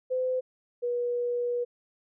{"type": "tone pair in turn", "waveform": "sine", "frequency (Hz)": [511, 484.1], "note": ["C5", "B4"], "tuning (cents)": [-41, -35], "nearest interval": "minor second", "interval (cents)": 94, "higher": "first", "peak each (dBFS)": [-25, -26], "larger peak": "first", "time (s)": [[0.1, 0.41], [0.82, 1.65]], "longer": "second", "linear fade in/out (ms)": 20, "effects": []}